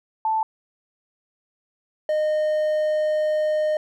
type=tone pair in turn; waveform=sine / triangle; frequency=880 / 613.6 Hz; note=A5 / D#5; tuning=0 / -24 cents; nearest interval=tritone; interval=624 cents; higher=first; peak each=-19 / -17 dBFS; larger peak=second; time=0.25-0.43 / 2.09-3.77 s; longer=second; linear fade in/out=2 ms; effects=none